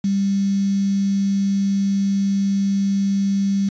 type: tone with quantisation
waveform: sine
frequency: 197.3 Hz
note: G3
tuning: 11 cents sharp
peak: -16 dBFS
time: 0.04-3.69 s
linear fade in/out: 5 ms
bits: 6
effects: resampled to 16000 Hz